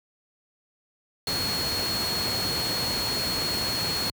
sine tone in noise, 4319 Hz, C#8, 46 cents flat, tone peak -27 dBFS, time 1.27-4.1 s, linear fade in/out 2 ms, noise pink, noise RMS -30 dBFS, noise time 1.27-4.1 s, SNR 0 dB, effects high-pass 80 Hz 12 dB/octave

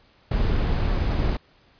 brown noise, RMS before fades -22 dBFS, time 0.31-1.37 s, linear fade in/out 5 ms, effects pink hiss -58 dBFS RMS until 1.79 s + resampled to 11025 Hz

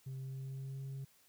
sine tone with pitch glide, 132.7 to 135.49 Hz, C3 to C#3, +25 to -39 cents, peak -38 dBFS, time 0.06-1.05 s, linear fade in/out 10 ms, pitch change +36 cents, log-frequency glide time 0.19-0.82 s, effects tanh soft clip ceiling -40 dBFS + white hiss -68 dBFS RMS until 1.28 s

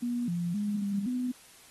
sine tone with pitch steps, 241.3 / 173.1 / 206.6 / 200.2 / 249.9 Hz, B3 / F3 / G#3 / G3 / B3, -40 / -15 / -9 / +37 / +21 cents, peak -28 dBFS, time 0.02-1.32 s, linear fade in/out 10 ms, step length 260 ms, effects white hiss -55 dBFS RMS until 1.7 s + AAC 32 kbps

